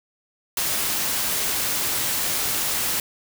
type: noise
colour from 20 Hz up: white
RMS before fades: -24 dBFS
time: 0.57-3 s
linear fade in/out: 2 ms
effects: none